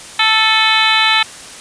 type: harmonic tone with a mistuned harmonic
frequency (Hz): 440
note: A4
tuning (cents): 0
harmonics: 2 / 3 / 4 / 5 / 6 / 7 / 8 / 9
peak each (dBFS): -18 / -18 / -18 / -18 / -18 / -18 / -18 / -18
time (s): 0.19-1.23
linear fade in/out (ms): 5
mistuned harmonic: 6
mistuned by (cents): -55
effects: white hiss -33 dBFS RMS until 1.6 s + resampled to 22050 Hz